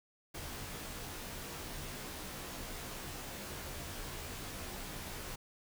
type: noise with comb filter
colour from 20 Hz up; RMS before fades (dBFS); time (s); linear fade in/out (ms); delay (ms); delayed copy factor
pink; -44; 0.34-5.36; 10; 18; -0.85
effects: none